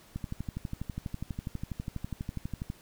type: click train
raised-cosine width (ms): 5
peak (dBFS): -22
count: 32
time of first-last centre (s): 0.16-2.701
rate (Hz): 12.2
effects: pink hiss -57 dBFS RMS until 2.81 s